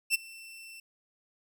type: tone with ADSR envelope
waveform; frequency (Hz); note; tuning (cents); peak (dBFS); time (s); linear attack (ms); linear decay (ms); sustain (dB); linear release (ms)
sawtooth; 2684; E7; +31; -18; 0.1-0.8; 45; 16; -24; 4
effects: none